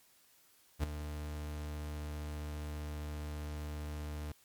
40% pulse tone with ADSR envelope, 75 Hz, D2, 37 cents sharp, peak -27 dBFS, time 0.79-4.32 s, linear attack 45 ms, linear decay 9 ms, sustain -11 dB, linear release 3 ms, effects white hiss -66 dBFS RMS until 4.44 s + MP3 96 kbps

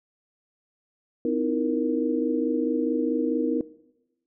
sine tone cluster, 255.4 / 311 / 335.6 / 468.6 Hz, C4 / D#4 / E4 / A#4, -42 / -1 / +31 / +9 cents, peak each -27 / -27 / -32 / -26 dBFS, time 1.25-3.61 s, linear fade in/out 2 ms, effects noise-tail reverb RT60 1.0 s tail -20 dB re dry

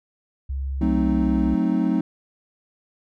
sine tone with pitch glide, 67.7 to 63.17 Hz, C#2 to B1, -40 to +40 cents, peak -24 dBFS, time 0.49-1.55 s, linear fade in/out 10 ms, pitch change -120 cents, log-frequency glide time 0.73-1.37 s
triangle chord, F# diminished seventh, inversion none, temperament equal, 185 / 220 / 261.6 / 311.1 Hz, F#3 / A3 / C4 / Eb4, 0 / 0 / 0 / 0 cents, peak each -22 dBFS, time 0.81-2.01 s, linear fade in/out 5 ms
effects none

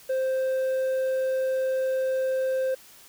sine tone with hard clipping, 523.3 Hz, C5, in tune, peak -24 dBFS, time 0.09-2.75 s, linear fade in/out 10 ms, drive 3 dB, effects white hiss -51 dBFS RMS until 3.08 s

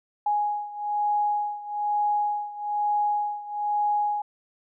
sine beating tone pair, 830.6 / 831.7 Hz, G#5 / G#5, 0 / +2 cents, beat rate 1.1 Hz, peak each -25 / -28 dBFS, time 0.26-4.22 s, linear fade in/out 5 ms, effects none

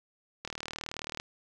click train, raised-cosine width 0.2 ms, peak -19 dBFS, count 30, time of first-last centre 0.45-1.199 s, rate 38.7 Hz, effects none

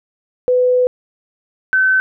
sine tone pair in turn, 500 / 1528 Hz, B4 / G6, +21 / -45 cents, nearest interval octave + perfect fifth, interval 1934 cents, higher second, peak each -10 dBFS, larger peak neither, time 0.48-0.87 / 1.73-2 s, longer first, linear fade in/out 0 ms, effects none

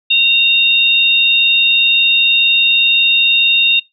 sine tone pair together, 2762 / 3687 Hz, F7 / A#7, -20 / -20 cents, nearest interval perfect fourth, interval 500 cents, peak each -11 dBFS, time 0.1-3.8 s, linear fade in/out 10 ms, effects noise-tail reverb RT60 0.2 s tail -22 dB re dry

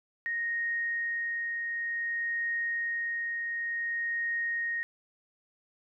sine tone with tremolo, 1864.7 Hz, A#6, in tune, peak -28 dBFS, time 0.26-4.83 s, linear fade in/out 0 ms, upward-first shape triangle, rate 0.55 Hz, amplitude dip 30%, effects none

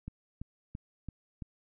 click train, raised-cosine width 5 ms, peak -27 dBFS, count 5, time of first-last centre 0.08-1.422 s, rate 2.98 Hz, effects none

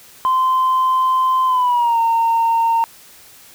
sine tone with pitch glide, 1035 to 916.8 Hz, C6 to A#5, -19 to -29 cents, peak -11 dBFS, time 0.25-2.84 s, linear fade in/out 0 ms, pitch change -210 cents, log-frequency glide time 1.46-1.99 s, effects tanh soft clip ceiling -10 dBFS + white hiss -44 dBFS RMS until 3.54 s

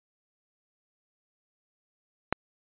click, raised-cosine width 0.5 ms, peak -8 dBFS, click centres 2.326 s, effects resampled to 8000 Hz

